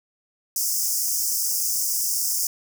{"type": "high-pass noise", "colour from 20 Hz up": "pink", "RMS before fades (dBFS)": -24, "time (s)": [0.56, 2.47], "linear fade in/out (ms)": 2, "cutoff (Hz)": 5100, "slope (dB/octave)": 96, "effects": []}